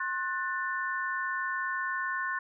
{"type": "chord", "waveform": "sine", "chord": "F# diminished", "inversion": "second", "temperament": "just", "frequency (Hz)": [1065.6, 1480, 1776], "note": ["C6", "F#6", "A6"], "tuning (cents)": [31, 0, 16], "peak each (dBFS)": -34, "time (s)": [0, 2.39], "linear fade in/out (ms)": 5, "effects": []}